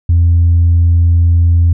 sine tone, 85 Hz, F2, 46 cents flat, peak -4 dBFS, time 0.09-1.73 s, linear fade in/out 5 ms, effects tanh soft clip ceiling -3 dBFS

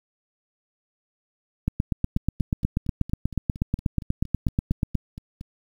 two click trains, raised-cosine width 5 ms, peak -9 / -24 dBFS, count 28 / 15, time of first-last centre 1.68-4.953 / 2.17-5.411 s, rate 8.25 / 4.32 Hz, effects 8-bit

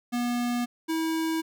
square tone pair in turn, 241.9 / 322.9 Hz, B3 / E4, -36 / -36 cents, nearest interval perfect fourth, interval 500 cents, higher second, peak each -26 dBFS, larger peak neither, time 0.12-0.66 / 0.88-1.42 s, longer neither, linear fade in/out 20 ms, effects none

